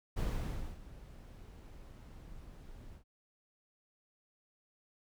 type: noise with ADSR envelope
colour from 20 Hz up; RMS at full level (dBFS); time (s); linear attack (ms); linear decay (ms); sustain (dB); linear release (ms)
brown; -33; 0.16-3.04; 18; 600; -18; 97
effects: none